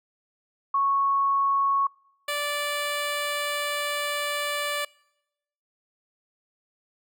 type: tone pair in turn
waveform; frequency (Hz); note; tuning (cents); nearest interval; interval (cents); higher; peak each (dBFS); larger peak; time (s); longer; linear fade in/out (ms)
sine / 10% pulse; 1105 / 583.9; C#6 / D5; -6 / -10; major seventh; 1104; first; -20 / -18; second; 0.74-1.87 / 2.28-4.85; second; 5
effects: noise-tail reverb RT60 0.9 s tail -26 dB re dry